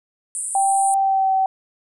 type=band-pass noise; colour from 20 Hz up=pink; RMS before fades=-27 dBFS; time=0.35-0.94 s; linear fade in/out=0 ms; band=8300 to 9700 Hz; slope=96 dB/octave
type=tone with pitch glide; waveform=sine; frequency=784 to 765.7 Hz; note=G5 to G5; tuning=0 to -41 cents; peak=-15 dBFS; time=0.55-1.46 s; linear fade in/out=2 ms; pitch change=-41 cents; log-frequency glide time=0.89-1.33 s
effects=none